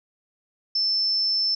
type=tone; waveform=sine; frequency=5300 Hz; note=E8; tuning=9 cents sharp; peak=-20 dBFS; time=0.75-1.55 s; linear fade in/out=5 ms; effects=none